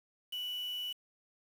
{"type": "tone with quantisation", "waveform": "sine", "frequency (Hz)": 2960, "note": "F#7", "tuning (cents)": 0, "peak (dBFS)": -36, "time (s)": [0.32, 0.93], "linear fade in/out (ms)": 10, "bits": 8, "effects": []}